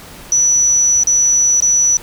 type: tone with dropouts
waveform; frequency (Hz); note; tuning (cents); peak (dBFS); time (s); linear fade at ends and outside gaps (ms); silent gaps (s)
sine; 5920; F#8; 0; -9; 0.32-1.97; 1; 1.035-1.071 / 1.603-1.623
effects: pink hiss -36 dBFS RMS until 2.02 s